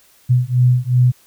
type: beating tone pair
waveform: sine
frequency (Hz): 123.47 / 126.17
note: B2 / B2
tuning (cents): 0 / +37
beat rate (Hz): 2.7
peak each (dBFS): -14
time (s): 0.29-1.12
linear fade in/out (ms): 20
effects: white hiss -52 dBFS RMS until 1.26 s